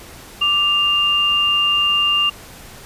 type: tone pair together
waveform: sine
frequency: 1177.3 / 2800 Hz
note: D6 / F7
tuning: +4 / +4 cents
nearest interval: octave + minor third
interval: 1500 cents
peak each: -22 / -14 dBFS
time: 0.41-2.3 s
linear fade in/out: 10 ms
effects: pink hiss -39 dBFS RMS until 2.85 s + resampled to 32000 Hz